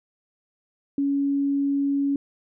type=tone; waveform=sine; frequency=280 Hz; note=C#4; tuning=18 cents sharp; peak=-20 dBFS; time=0.98-2.16 s; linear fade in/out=2 ms; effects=none